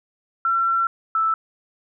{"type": "tone pair in turn", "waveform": "sine", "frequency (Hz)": [1354, 1318.5], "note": ["E6", "E6"], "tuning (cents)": [46, 0], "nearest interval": "unison", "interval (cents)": 46, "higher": "first", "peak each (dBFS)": -17, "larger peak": "neither", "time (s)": [[0.45, 0.87], [1.15, 1.34]], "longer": "first", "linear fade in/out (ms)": 2, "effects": []}